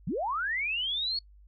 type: linear sweep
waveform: sine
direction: up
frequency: 122.9 to 4421 Hz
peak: -28 dBFS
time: 0.07-1.19 s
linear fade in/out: 5 ms
effects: noise-tail reverb RT60 0.1 s tail -25 dB re dry + added 50 Hz sine -52 dBFS peak until 1.47 s